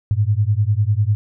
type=beating tone pair; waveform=sine; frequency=100 / 110 Hz; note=G2 / A2; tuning=+35 / 0 cents; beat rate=10 Hz; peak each=-17 dBFS; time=0.11-1.15 s; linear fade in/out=0 ms; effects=none